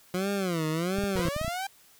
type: tone with vibrato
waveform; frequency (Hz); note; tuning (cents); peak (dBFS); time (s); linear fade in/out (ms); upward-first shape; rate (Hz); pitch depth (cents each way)
20% pulse; 177.1; F3; +24; -22; 0.14-1.29; 2; sine; 1.4; 220
type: clicks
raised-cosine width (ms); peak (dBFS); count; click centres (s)
5; -22; 10; 0.986 / 1.038 / 1.157 / 1.193 / 1.254 / 1.285 / 1.364 / 1.414 / 1.447 / 1.48
type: linear sweep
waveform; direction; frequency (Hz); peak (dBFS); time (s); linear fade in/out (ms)
sawtooth; up; 463.4 to 798; -27; 1.16-1.67; 5
effects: white hiss -58 dBFS RMS until 1.99 s